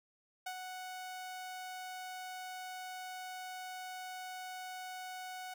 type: tone with ADSR envelope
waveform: sawtooth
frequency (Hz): 740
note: F#5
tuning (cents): 0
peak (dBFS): -34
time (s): 0.46-5.54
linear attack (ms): 8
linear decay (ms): 66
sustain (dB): -5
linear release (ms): 6
effects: none